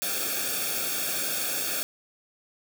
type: noise with comb filter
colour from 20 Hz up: white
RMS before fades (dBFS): -29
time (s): 0.02-1.83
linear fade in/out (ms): 0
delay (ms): 1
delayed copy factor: -0.85
effects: none